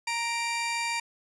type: tone pair together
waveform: sawtooth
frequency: 932.3 / 2354 Hz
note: A#5 / D7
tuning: 0 / +3 cents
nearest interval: octave + major third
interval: 1603 cents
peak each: -27 dBFS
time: 0.07-1 s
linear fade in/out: 5 ms
effects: resampled to 22050 Hz